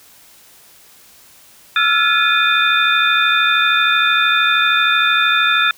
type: tone cluster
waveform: sine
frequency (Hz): 1333 / 1406 / 1713 / 2463 / 3582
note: E6 / F6 / A6 / D#7 / A7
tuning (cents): +19 / +11 / -47 / -18 / +30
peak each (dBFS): -18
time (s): 1.76-5.71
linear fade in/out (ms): 2
effects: white hiss -46 dBFS RMS until 5.77 s